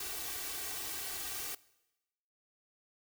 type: noise with comb filter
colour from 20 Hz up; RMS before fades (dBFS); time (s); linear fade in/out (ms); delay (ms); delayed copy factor
white; -40; 0-1.55; 5; 2.6; +0.85
effects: noise-tail reverb RT60 1.0 s tail -21 dB re dry